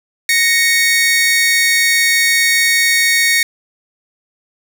sawtooth tone pair together, 1864.7 / 2218 Hz, A#6 / C#7, 0 / 0 cents, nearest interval minor third, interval 300 cents, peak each -10 dBFS, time 0.29-3.43 s, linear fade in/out 2 ms, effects none

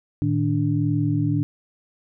sine tone cluster, 111.1 / 152.8 / 291.6 Hz, A2 / D#3 / D4, +17 / -31 / -12 cents, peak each -23 dBFS, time 0.22-1.43 s, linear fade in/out 0 ms, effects none

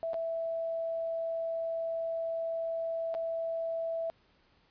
sine tone with dropouts, 659.3 Hz, E5, in tune, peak -31 dBFS, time 0.03-4.1 s, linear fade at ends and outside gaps 0 ms, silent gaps 0.133-0.142 / 3.142-3.149 s, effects pink hiss -67 dBFS RMS until 4.7 s + resampled to 11025 Hz

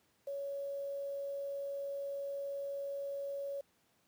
sine tone with quantisation, 559 Hz, C#5, 14 cents sharp, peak -37 dBFS, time 0.27-3.61 s, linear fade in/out 5 ms, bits 10, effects pink hiss -73 dBFS RMS until 4.07 s + high-pass 100 Hz 12 dB/octave

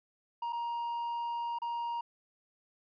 triangle tone with dropouts, 941 Hz, A#5, 16 cents sharp, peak -31 dBFS, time 0.42-2.01 s, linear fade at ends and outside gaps 5 ms, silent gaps 0.525-0.529 / 1.587-1.618 s, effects resampled to 11025 Hz

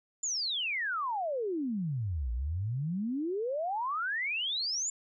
sine exponential two-way sweep, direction down then up, 7290 to 56.2 to 7290 Hz, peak -30 dBFS, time 0.23-4.9 s, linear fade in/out 5 ms, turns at 2.32 s, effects none

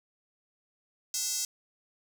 square tone with high-pass filter, 293.7 Hz, D4, in tune, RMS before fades -32 dBFS, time 1.14-1.45 s, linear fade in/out 2 ms, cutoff 6100 Hz, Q 2.8, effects none

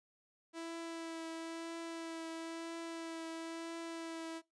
sawtooth tone with vibrato, 329.6 Hz, E4, in tune, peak -38 dBFS, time 0.53-4.42 s, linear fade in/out 50 ms, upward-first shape triangle, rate 1 Hz, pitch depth 18 cents each way, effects noise-tail reverb RT60 0.2 s tail -22 dB re dry + resampled to 22050 Hz

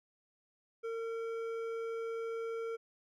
sine tone with hard clipping, 455.8 Hz, A#4, 39 cents flat, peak -38 dBFS, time 0.83-2.77 s, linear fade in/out 20 ms, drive 9 dB, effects none

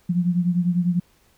sine beating tone pair, 174.61 / 184.61 Hz, F3 / F#3, 0 / -4 cents, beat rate 10 Hz, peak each -19 / -24 dBFS, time 0.09-1 s, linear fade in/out 10 ms, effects pink hiss -60 dBFS RMS until 1.37 s

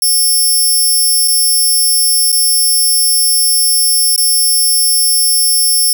10% pulse tone with dropouts, 5400 Hz, E8, 41 cents sharp, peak -3 dBFS, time 0.02-5.93 s, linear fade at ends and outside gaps 2 ms, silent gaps 1.277-1.281 / 2.319-2.326 / 4.162-4.178 s, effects 7-bit

